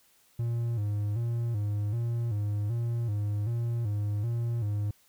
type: tone with vibrato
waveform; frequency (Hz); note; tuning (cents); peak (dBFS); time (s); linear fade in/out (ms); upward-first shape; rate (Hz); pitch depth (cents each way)
triangle; 110.3; A2; +5; -25; 0.39-4.91; 5; square; 1.3; 110
effects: white hiss -64 dBFS RMS until 5.08 s